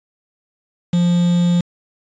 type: tone with quantisation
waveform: triangle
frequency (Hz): 174.61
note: F3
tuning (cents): 0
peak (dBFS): -10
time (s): 0.93-1.61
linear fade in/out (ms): 5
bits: 5
effects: resampled to 16000 Hz